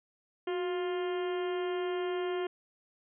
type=harmonic tone with a mistuned harmonic; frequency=351.5 Hz; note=F4; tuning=11 cents sharp; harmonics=1 / 2 / 3 / 4 / 5 / 6 / 7 / 8 / 9; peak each=-31 / -41 / -44 / -47 / -48 / -50 / -54 / -51 / -50 dBFS; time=0.47-2.47 s; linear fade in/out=5 ms; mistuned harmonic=1; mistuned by=+63 cents; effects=none